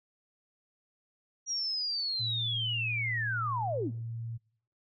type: linear sweep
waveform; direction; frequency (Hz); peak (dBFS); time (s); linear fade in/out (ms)
sine; down; 5750 to 185; -30; 1.46-3.92; 50
type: tone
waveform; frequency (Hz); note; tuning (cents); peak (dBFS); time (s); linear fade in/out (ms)
sine; 115.1; A#2; -22; -35; 2.19-4.38; 20
effects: noise-tail reverb RT60 0.6 s tail -25 dB re dry